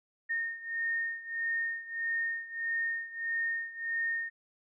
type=beating tone pair; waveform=sine; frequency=1836 / 1837.6 Hz; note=A#6 / A#6; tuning=-27 / -25 cents; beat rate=1.6 Hz; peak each=-33 / -36 dBFS; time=0.29-4.3 s; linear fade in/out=20 ms; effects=none